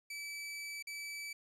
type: tone with dropouts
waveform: sawtooth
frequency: 2305 Hz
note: D7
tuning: 33 cents flat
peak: -38 dBFS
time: 0.1-1.33 s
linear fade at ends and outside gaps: 5 ms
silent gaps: 0.826-0.87 s
effects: low-pass 12000 Hz 12 dB/octave + 12-bit